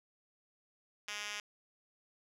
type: tone with band-pass filter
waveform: 5% pulse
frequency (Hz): 207.7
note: G#3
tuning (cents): 0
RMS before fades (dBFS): -42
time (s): 1.08-1.4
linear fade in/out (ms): 2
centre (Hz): 3900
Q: 1.6
effects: none